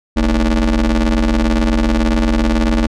30% pulse ring-modulated tone, 87.3 Hz, F2, in tune, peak -6 dBFS, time 0.16-2.87 s, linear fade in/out 10 ms, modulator 140 Hz, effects low-pass 6000 Hz 12 dB/octave

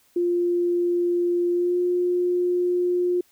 sine tone with pitch glide, 349.7 to 356 Hz, F4 to F4, +2 to +33 cents, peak -19 dBFS, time 0.16-3.21 s, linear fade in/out 5 ms, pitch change +31 cents, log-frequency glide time 1.52-1.78 s, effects white hiss -61 dBFS RMS until 3.31 s

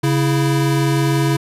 square tone pair together, 138.59 / 329.6 Hz, C#3 / E4, 0 / 0 cents, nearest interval octave + minor third, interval 1500 cents, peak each -16 / -20 dBFS, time 0.03-1.37 s, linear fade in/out 10 ms, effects resampled to 32000 Hz

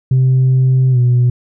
sine tone with pitch glide, 130 to 123.06 Hz, C3 to B2, -11 to -6 cents, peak -6 dBFS, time 0.11-1.3 s, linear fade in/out 5 ms, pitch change -95 cents, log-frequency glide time 0.91-0.98 s, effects tanh soft clip ceiling -6 dBFS

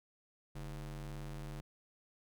square ring-modulated tone, 90 Hz, F#2, 47 cents flat, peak -40 dBFS, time 0.55-1.61 s, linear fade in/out 10 ms, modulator 50.7 Hz, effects none

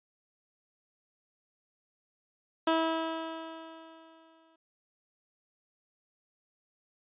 15% pulse tone with exponential decay, 324.6 Hz, E4, 27 cents flat, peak -17 dBFS, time 2.67-4.56 s, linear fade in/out 5 ms, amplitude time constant 410 ms, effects resampled to 8000 Hz

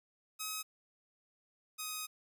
5% pulse tone pair in turn, 1271 / 1255 Hz, D#6 / D#6, +36 / +15 cents, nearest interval unison, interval 21 cents, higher first, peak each -26 / -27 dBFS, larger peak first, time 0.39-0.63 / 1.78-2.07 s, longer second, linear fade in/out 20 ms, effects none

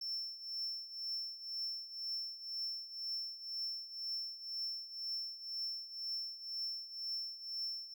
triangle tone with tremolo, 5380 Hz, E8, 34 cents sharp, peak -35 dBFS, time 0.01-7.94 s, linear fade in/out 5 ms, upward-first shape triangle, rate 2 Hz, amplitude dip 80%, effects none

